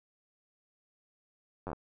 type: slowing click train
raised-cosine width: 1 ms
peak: -24 dBFS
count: 6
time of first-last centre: 1.67-1.731 s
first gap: 10 ms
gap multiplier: 1.1
effects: none